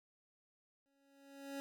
25% pulse tone with exponential growth, 277.2 Hz, C#4, in tune, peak -37 dBFS, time 0.86-1.6 s, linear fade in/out 0 ms, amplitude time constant 160 ms, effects none

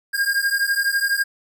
square beating tone pair, 1610 / 1622 Hz, G6 / G#6, +46 / -41 cents, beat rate 12 Hz, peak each -22 dBFS, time 0.13-1.24 s, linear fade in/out 20 ms, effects none

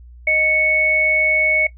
sine tone pair together, 621 / 2213 Hz, D#5 / C#7, -3 / -3 cents, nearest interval octave + minor seventh, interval 2200 cents, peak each -23 / -13 dBFS, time 0.27-1.67 s, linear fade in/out 5 ms, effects noise-tail reverb RT60 0.1 s tail -18 dB re dry + added 60 Hz sine -38 dBFS peak until 1.77 s

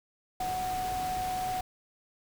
sine tone in noise, 740 Hz, F#5, in tune, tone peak -30 dBFS, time 0.4-1.61 s, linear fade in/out 5 ms, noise pink, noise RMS -40 dBFS, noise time 0.4-1.61 s, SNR +7 dB, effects none

